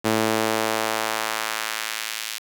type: tone with high-pass filter sweep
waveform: sawtooth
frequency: 110 Hz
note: A2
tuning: in tune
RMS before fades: -25 dBFS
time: 0.04-2.39 s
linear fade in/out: 20 ms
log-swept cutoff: 260 to 3000 Hz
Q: 0.83
effects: 7-bit